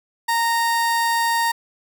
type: tone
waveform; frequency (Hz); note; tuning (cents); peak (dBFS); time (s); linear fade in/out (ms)
30% pulse; 927; A#5; -10; -15; 0.28-1.52; 10
effects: none